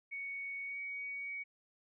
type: tone with pitch glide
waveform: sine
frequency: 2228 to 2249 Hz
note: C#7 to C#7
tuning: +8 to +24 cents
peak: -39 dBFS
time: 0.11-1.44 s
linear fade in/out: 20 ms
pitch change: +16 cents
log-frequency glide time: 0.65-0.76 s
effects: none